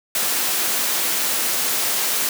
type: high-pass noise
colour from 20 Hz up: white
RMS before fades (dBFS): -21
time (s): 0.15-2.29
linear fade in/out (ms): 2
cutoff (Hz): 230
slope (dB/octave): 12
effects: none